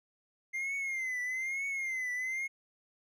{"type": "tone with vibrato", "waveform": "triangle", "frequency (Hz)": 2093, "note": "C7", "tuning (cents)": 0, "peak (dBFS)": -31, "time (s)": [0.53, 2.48], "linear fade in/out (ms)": 20, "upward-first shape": "triangle", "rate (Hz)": 1.1, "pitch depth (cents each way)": 110, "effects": []}